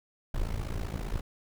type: noise with amplitude modulation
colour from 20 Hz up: brown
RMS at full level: -29 dBFS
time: 0.34-1.21 s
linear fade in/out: 5 ms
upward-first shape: sine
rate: 55.3 Hz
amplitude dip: 85%
effects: none